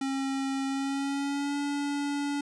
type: tone with pitch glide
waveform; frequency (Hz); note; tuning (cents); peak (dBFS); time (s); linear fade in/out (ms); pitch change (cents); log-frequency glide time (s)
square; 270.5 to 285.9; C#4 to D4; -42 to -46; -29; 0.01-2.41; 5; +96; 0.66-1.57
effects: resampled to 22050 Hz